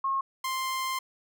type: tone pair in turn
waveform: sine / sawtooth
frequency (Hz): 1082 / 1048.8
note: C#6 / C6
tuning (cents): -42 / +4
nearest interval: minor second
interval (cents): 54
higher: first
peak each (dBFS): -25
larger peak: neither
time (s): 0.04-0.21 / 0.44-0.99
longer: second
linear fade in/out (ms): 5
effects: none